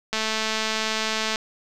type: click train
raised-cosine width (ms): 0.2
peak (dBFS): -8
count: 270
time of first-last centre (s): 0.13-1.358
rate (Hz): 219
effects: none